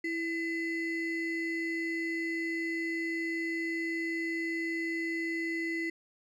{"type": "ring-modulated tone", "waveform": "triangle", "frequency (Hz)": 1174.7, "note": "D6", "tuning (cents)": 0, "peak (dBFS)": -26, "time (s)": [0.04, 5.9], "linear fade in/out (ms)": 5, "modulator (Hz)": 844, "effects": []}